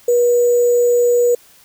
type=tone with sample-and-hold; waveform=sine; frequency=482.7 Hz; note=B4; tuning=40 cents flat; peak=-10 dBFS; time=0.08-1.35 s; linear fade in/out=5 ms; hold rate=7350 Hz; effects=white hiss -48 dBFS RMS until 1.64 s